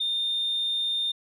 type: tone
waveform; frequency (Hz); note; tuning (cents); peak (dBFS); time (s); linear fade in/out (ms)
sine; 3628; A#7; -48; -23; 0-1.12; 10
effects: tanh soft clip ceiling -21 dBFS